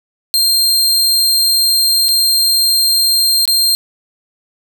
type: tone with dropouts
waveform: sawtooth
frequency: 4186 Hz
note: C8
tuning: in tune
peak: -7 dBFS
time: 0.34-3.75 s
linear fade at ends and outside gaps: 0 ms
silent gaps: 2.084-2.089 / 3.454-3.477 s
effects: none